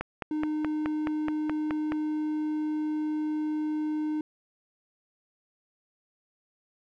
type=click train; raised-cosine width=0.5 ms; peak=-16 dBFS; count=10; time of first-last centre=0.01-1.921 s; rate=4.71 Hz
type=tone; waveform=triangle; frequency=305.9 Hz; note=D#4; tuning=29 cents flat; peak=-25 dBFS; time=0.31-4.21 s; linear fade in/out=2 ms
effects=none